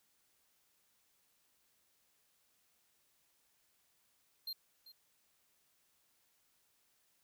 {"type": "tone with echo", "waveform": "square", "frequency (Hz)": 4186, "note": "C8", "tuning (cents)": 0, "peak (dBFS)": -40, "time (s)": [4.47, 4.53], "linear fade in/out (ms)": 5, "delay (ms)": 390, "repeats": 1, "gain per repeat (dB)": -15, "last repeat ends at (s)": 4.92, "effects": ["white hiss -75 dBFS RMS until 7.23 s"]}